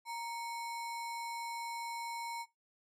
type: tone with sample-and-hold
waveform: sine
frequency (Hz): 932.3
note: A#5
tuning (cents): 0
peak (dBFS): -38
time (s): 0.05-2.46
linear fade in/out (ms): 50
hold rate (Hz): 3150
effects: noise-tail reverb RT60 0.2 s tail -20 dB re dry + low-pass 11000 Hz 12 dB/octave